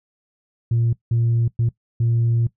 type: tone bursts at uneven times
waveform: sine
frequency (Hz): 116.54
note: A#2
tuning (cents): 0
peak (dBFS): -14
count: 4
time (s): 0.71-0.93 / 1.11-1.48 / 1.59-1.69 / 2-2.47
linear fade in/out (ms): 5
effects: noise-tail reverb RT60 0.1 s tail -19 dB re dry + tanh soft clip ceiling -13 dBFS